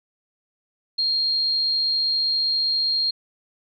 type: tone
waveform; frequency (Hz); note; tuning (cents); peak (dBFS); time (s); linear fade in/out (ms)
sine; 4225; C8; +16; -19; 0.98-3.11; 10
effects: none